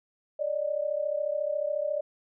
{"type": "tone pair together", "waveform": "sine", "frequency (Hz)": [572.9, 607], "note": ["D5", "D#5"], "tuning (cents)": [-43, -43], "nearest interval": "minor second", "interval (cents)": 100, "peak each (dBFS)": [-30, -29], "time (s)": [0.39, 2.01], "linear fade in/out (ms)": 10, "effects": []}